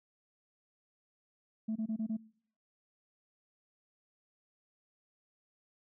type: tone bursts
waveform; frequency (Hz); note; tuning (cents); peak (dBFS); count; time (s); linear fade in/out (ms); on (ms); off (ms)
sine; 220; A3; 0; -30; 5; 1.68-2.17; 10; 78; 25
effects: noise-tail reverb RT60 0.6 s tail -24 dB re dry + tanh soft clip ceiling -29 dBFS